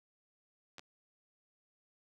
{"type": "clicks", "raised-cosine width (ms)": 0.2, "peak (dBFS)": -30, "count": 2, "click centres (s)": [0.783, 0.794], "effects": ["high-pass 100 Hz 12 dB/octave", "11-bit"]}